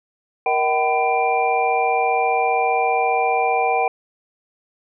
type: tone cluster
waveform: sine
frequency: 469.9 / 628 / 763 / 1001 / 2379 Hz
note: A#4 / D#5 / G5 / B5 / D7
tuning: +14 / +16 / -47 / +23 / +22 cents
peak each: -23 / -27 / -18 / -26 / -25 dBFS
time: 0.46-3.88 s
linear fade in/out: 2 ms
effects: none